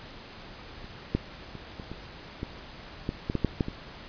clicks, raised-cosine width 3 ms, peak -30 / -11 / -27 / -26 / -24 / -19 / -15 / -15 / -13 / -10 / -11 / -20 dBFS, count 12, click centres 0.844 / 1.15 / 1.553 / 1.798 / 1.916 / 2.431 / 3.091 / 3.299 / 3.353 / 3.447 / 3.608 / 3.684 s, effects pink hiss -45 dBFS RMS until 4.08 s + resampled to 11025 Hz

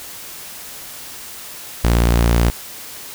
sawtooth tone, 58.27 Hz, A#1, in tune, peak -8 dBFS, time 1.84-2.5 s, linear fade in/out 0 ms, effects white hiss -34 dBFS RMS until 3.14 s

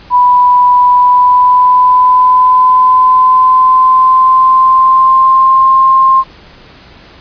sine tone with pitch glide, 987.8 to 1058.7 Hz, B5 to C6, 0 to +20 cents, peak -3 dBFS, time 0.1-6.24 s, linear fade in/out 50 ms, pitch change +120 cents, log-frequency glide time 0.95-5.72 s, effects pink hiss -37 dBFS RMS until 7.2 s + resampled to 11025 Hz

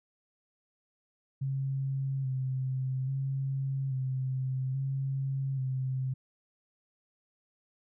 sine tone with vibrato, 133.1 Hz, C3, 30 cents sharp, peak -29 dBFS, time 1.41-6.14 s, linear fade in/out 10 ms, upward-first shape square, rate 0.6 Hz, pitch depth 30 cents each way, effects none

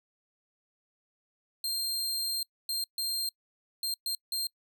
sawtooth tone bursts at uneven times, 4186 Hz, C8, in tune, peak -27 dBFS, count 6, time 1.64-2.43 / 2.69-2.84 / 2.98-3.29 / 3.83-3.94 / 4.06-4.15 / 4.32-4.47 s, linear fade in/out 2 ms, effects noise-tail reverb RT60 0.1 s tail -26 dB re dry

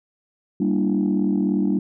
sine chord, E half-diminished seventh, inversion first, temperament equal with one note detuned, 196 / 233.1 / 293.7 / 337.3 Hz, G3 / Bb3 / D4 / E4, 0 / 0 / 0 / +40 cents, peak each -20 / -24 / -22 / -26 dBFS, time 0.6-1.79 s, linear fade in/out 5 ms, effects tanh soft clip ceiling -11 dBFS

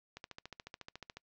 click train, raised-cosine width 0.2 ms, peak -28 dBFS, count 15, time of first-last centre 0.17-1.17 s, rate 14 Hz, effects noise-tail reverb RT60 0.1 s tail -26 dB re dry + low-pass 6000 Hz 12 dB/octave

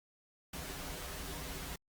pink noise with comb filter, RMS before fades -43 dBFS, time 0.53-1.76 s, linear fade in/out 5 ms, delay 9 ms, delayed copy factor -0.9, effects Opus 48 kbps

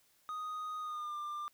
triangle tone with pitch glide, 1244.5 to 1192.4 Hz, D#6 to D6, 0 to +26 cents, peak -36 dBFS, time 0.29-1.48 s, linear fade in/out 0 ms, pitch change -74 cents, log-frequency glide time 0.8-1.16 s, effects white hiss -70 dBFS RMS until 1.53 s

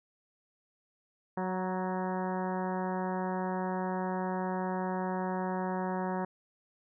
harmonic tone with a mistuned harmonic, 185 Hz, F#3, in tune, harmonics 1 / 2 / 3 / 4 / 5 / 6 / 7 / 8 / 9 / 10, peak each -34 / -38 / -40 / -39 / -38 / -46 / -49 / -50 / -48 / -52 dBFS, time 1.37-6.25 s, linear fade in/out 5 ms, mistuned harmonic 5, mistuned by +19 cents, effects none

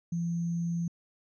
sine tone with sample-and-hold, 170 Hz, F3, 46 cents flat, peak -28 dBFS, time 0.12-0.88 s, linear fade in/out 5 ms, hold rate 6300 Hz, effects resampled to 16000 Hz

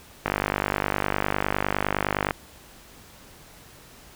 click train, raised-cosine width 0.5 ms, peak -7 dBFS, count 103, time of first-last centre 0.26-2.308 s, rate 49.8 Hz, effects pink hiss -49 dBFS RMS until 4.15 s

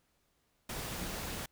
sine tone in noise, 185 Hz, F#3, in tune, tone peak -46 dBFS, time 0.9-1.15 s, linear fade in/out 5 ms, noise pink, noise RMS -40 dBFS, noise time 0.69-1.46 s, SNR -9 dB, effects pink hiss -75 dBFS RMS until 1.51 s

